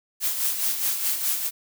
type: noise with tremolo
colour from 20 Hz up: blue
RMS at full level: -23 dBFS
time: 0.2-1.51 s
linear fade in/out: 50 ms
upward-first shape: sine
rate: 4.8 Hz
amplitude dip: 55%
effects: none